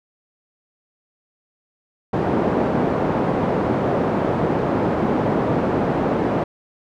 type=band-pass noise; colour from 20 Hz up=pink; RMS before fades=-20 dBFS; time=2.13-6.44 s; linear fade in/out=5 ms; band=170 to 780 Hz; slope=12 dB/octave; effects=none